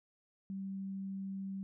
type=tone; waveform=sine; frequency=193.8 Hz; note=G3; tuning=20 cents flat; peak=-38 dBFS; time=0.5-1.63 s; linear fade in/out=0 ms; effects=none